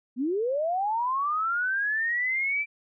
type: linear sweep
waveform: sine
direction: up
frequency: 229 to 2349 Hz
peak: -24 dBFS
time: 0.16-2.66 s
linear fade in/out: 50 ms
effects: none